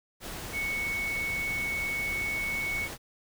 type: tone in noise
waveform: sine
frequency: 2217 Hz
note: C#7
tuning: in tune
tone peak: -29 dBFS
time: 0.52-2.89 s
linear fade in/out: 50 ms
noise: pink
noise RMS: -39 dBFS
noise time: 0.2-2.98 s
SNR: +7 dB
effects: none